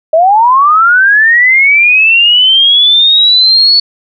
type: linear sweep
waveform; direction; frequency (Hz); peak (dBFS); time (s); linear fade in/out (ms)
sine; up; 616 to 4450; -3; 0.13-3.8; 5
effects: none